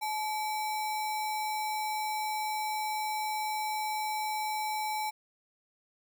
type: tone with sample-and-hold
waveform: sine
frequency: 858 Hz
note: A5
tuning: 44 cents flat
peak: -30 dBFS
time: 0.01-5.11 s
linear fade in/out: 20 ms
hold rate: 3150 Hz
effects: none